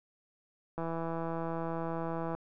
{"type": "click train", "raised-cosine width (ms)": 1, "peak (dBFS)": -23, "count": 260, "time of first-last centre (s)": [0.78, 2.35], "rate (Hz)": 165, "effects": []}